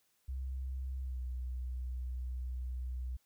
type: tone with pitch glide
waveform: sine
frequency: 65.3 to 62.6 Hz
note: C2 to B1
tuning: -3 to +24 cents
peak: -36 dBFS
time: 0.28-3.17 s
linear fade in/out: 10 ms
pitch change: -73 cents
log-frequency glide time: 1.02-1.19 s
effects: white hiss -75 dBFS RMS until 3.25 s